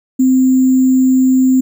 sine tone with sample-and-hold, 259.4 Hz, C4, 15 cents flat, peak -7 dBFS, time 0.19-1.61 s, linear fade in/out 10 ms, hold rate 7350 Hz, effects none

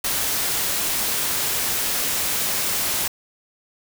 white noise, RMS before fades -23 dBFS, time 0.04-3.08 s, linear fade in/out 5 ms, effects none

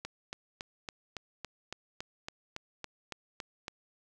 click train, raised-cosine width 0.2 ms, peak -21 dBFS, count 14, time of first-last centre 0.05-3.681 s, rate 3.58 Hz, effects none

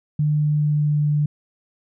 sine tone with pitch glide, 150 to 148.28 Hz, D3 to D3, +37 to +17 cents, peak -16 dBFS, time 0.19-1.26 s, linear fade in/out 5 ms, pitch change -20 cents, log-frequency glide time 0.37-1.05 s, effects none

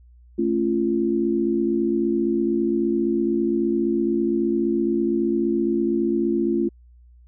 sine chord, A augmented, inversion none, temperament just, 220 / 275 / 343.8 Hz, A3 / C#4 / E#4, 0 / -14 / -27 cents, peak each -24 / -25 / -21 dBFS, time 0.38-6.69 s, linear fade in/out 10 ms, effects added 60 Hz sine -47 dBFS peak until 7.27 s

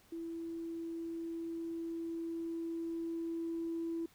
sine tone with level ramp, 331.9 Hz, E4, 12 cents sharp, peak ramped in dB -39 to -34 dBFS, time 0.12-4.06 s, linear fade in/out 5 ms, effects tanh soft clip ceiling -30 dBFS + pink hiss -65 dBFS RMS until 4.14 s

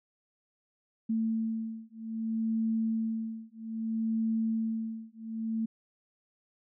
sine beating tone pair, 223.3 / 223.92 Hz, A3 / A3, +26 / +31 cents, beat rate 0.62 Hz, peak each -32 / -32 dBFS, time 1.09-5.66 s, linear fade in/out 10 ms, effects none

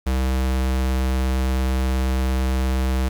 square tone, 64.9 Hz, C2, 13 cents flat, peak -19 dBFS, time 0.06-3.09 s, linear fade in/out 10 ms, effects 8-bit

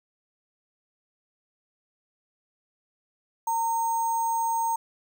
sine tone with sample-and-hold, 917 Hz, A#5, 29 cents flat, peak -23 dBFS, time 3.47-4.76 s, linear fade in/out 5 ms, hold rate 7350 Hz, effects none

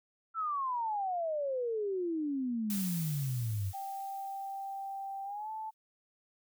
sine exponential sweep, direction down, 1351 to 92.5 Hz, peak -31 dBFS, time 0.34-3.73 s, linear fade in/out 50 ms
blue noise with exponential decay, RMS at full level -38 dBFS, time 2.7-5.74 s, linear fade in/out 1 ms, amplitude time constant 660 ms
sine tone with pitch glide, 784 to 874.9 Hz, G5 to A5, 0 to -10 cents, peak -37 dBFS, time 3.73-5.71 s, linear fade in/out 20 ms, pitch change +190 cents, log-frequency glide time 5.24-5.5 s
effects none

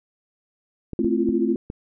clicks, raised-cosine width 3 ms, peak -18 dBFS, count 4, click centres 0.933 / 1.046 / 1.29 / 1.701 s
sine chord, F major seventh, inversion first, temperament equal with one note detuned, 220 / 261.6 / 335.6 / 349.2 Hz, A3 / C4 / E4 / F4, 0 / 0 / +31 / 0 cents, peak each -24 dBFS, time 0.99-1.56 s, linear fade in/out 2 ms
effects none

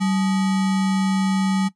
sine tone with sample-and-hold, 191.7 Hz, G3, 38 cents flat, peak -17 dBFS, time 0-1.69 s, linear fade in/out 20 ms, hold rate 1050 Hz, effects noise-tail reverb RT60 0.1 s tail -17 dB re dry + resampled to 22050 Hz

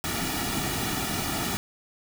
pink noise with comb filter, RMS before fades -29 dBFS, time 0.04-1.57 s, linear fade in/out 0 ms, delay 1.9 ms, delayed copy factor -0.7, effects none

